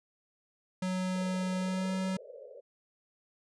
square tone with pitch glide, 185 to 188.34 Hz, F#3 to F#3, 0 to +31 cents, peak -31 dBFS, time 0.82-2.17 s, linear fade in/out 5 ms, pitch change +31 cents, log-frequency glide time 1.57-1.92 s
white band-pass noise, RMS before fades -49 dBFS, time 1.14-2.61 s, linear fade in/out 20 ms, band 430 to 590 Hz, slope 96 dB/octave
effects resampled to 22050 Hz

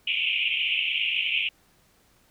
white band-pass noise, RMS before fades -26 dBFS, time 0.07-1.49 s, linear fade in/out 5 ms, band 2300 to 3100 Hz, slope 96 dB/octave, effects pink hiss -62 dBFS RMS until 2.3 s

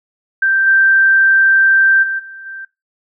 sine tone with level steps, 1568 Hz, G6, in tune, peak -10 / -7 / -16 / -30 / -26 dBFS, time 0.42-2.65 s, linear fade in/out 5 ms, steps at 0.66 / 2.02 / 2.18 / 2.45 s, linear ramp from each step 20 ms, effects noise-tail reverb RT60 0.2 s tail -18 dB re dry

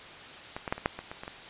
clicks, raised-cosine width 0.5 ms, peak -20 / -18 / -12 / -24 / -9 / -22 / -24 / -24 / -23 dBFS, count 9, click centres 0.565 / 0.678 / 0.725 / 0.78 / 0.859 / 0.99 / 1.115 / 1.235 / 1.279 s, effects white hiss -45 dBFS RMS until 1.49 s + resampled to 8000 Hz

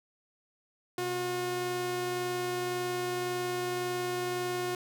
sawtooth tone pair together, 127.28 / 360 Hz, C3 / F#4, -47 / -47 cents, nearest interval octave + tritone, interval 1800 cents, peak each -38 / -27 dBFS, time 0.98-4.75 s, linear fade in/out 2 ms, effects none

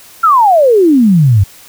sine exponential sweep, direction down, 1396.9 to 92.1 Hz, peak -4 dBFS, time 0.23-1.44 s, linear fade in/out 10 ms, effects white hiss -38 dBFS RMS until 1.68 s

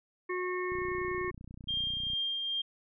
harmonic tone, 363.7 Hz, F#4, 30 cents flat, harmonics 1 / 3 / 5 / 6, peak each -33 / -38 / -40 / -41 dBFS, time 0.29-1.31 s, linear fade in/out 10 ms
click train, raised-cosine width 5 ms, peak -34 dBFS, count 44, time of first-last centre 0.72-2.134 s, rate 30.4 Hz
sine tone with tremolo, 3200 Hz, G7, 35 cents sharp, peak -29 dBFS, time 1.68-2.62 s, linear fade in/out 10 ms, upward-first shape triangle, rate 2.4 Hz, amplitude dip 35%
effects none

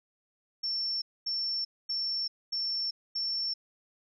sine tone bursts, 5420 Hz, E8, 47 cents sharp, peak -29 dBFS, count 5, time 0.63-3.54 s, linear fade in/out 10 ms, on 390 ms, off 240 ms, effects none

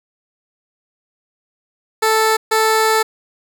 15% pulse tone bursts at uneven times, 440 Hz, A4, in tune, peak -6 dBFS, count 2, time 2.02-2.37 / 2.51-3.03 s, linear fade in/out 10 ms, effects none

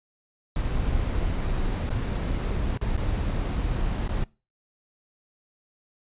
brown noise with dropouts, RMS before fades -26 dBFS, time 0.56-4.24 s, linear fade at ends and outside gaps 1 ms, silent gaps 1.893-1.903 / 2.775-2.813 / 2.967-2.976 / 4.078-4.092 s, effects noise-tail reverb RT60 0.3 s tail -23 dB re dry + resampled to 8000 Hz

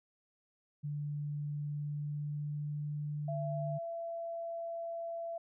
sine tone with pitch glide, 146.83 to 148.71 Hz, D3 to D3, 0 to +22 cents, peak -35 dBFS, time 0.83-3.79 s, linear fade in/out 20 ms, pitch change +22 cents, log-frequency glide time 1.68-3.64 s
sine tone, 672 Hz, E5, 33 cents sharp, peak -37 dBFS, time 3.28-5.38 s, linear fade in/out 5 ms
effects none

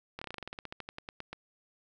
slowing click train, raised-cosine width 0.3 ms, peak -24 dBFS, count 19, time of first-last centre 0.19-1.33 s, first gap 25 ms, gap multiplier 1.1, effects none

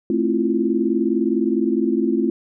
sine chord, F major seventh, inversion first, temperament equal with one note detuned, 220 / 264.8 / 329.6 / 349.2 Hz, A3 / C4 / E4 / F4, 0 / +21 / 0 / 0 cents, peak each -22 dBFS, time 0.1-2.3 s, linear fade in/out 2 ms, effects none

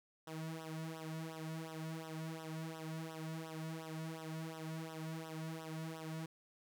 sawtooth tone with flanger, 160.1 Hz, D#3, 50 cents sharp, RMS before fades -45 dBFS, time 0.27-6.26 s, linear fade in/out 5 ms, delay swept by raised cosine 0.43 to 2.53 ms, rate 2.8 Hz, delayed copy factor -1, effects none

